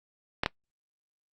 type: clicks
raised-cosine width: 0.3 ms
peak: -9 dBFS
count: 2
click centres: 0.435 / 0.461 s
effects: noise-tail reverb RT60 0.1 s tail -21 dB re dry + Opus 48 kbps